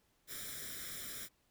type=noise with comb filter; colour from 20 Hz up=white; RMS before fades=-45 dBFS; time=0.27-1.29 s; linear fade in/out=50 ms; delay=0.55 ms; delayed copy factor=+0.85; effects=pink hiss -75 dBFS RMS until 1.5 s